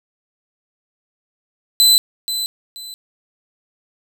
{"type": "tone with echo", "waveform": "sawtooth", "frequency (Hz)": 4024, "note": "B7", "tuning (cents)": 32, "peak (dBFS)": -6, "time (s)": [1.8, 1.98], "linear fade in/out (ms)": 0, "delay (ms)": 480, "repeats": 2, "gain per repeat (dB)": -11, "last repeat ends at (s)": 2.94, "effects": []}